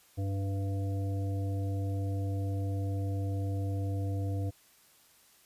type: harmonic tone with a mistuned harmonic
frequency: 97.9 Hz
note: G2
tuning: 2 cents flat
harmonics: 1 / 3 / 5 / 7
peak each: -30 / -40 / -44 / -47 dBFS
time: 0.17-4.51 s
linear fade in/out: 20 ms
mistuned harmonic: 5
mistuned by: +16 cents
effects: white hiss -62 dBFS RMS until 5.45 s + resampled to 32000 Hz